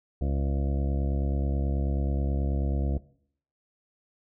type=harmonic tone; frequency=69.3 Hz; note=C#2; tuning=in tune; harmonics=1 / 2 / 3 / 4 / 5 / 7 / 8 / 9 / 10; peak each=-26 / -32 / -36 / -38 / -40 / -43 / -44 / -45 / -46 dBFS; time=0.21-2.98 s; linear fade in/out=5 ms; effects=noise-tail reverb RT60 0.6 s tail -18 dB re dry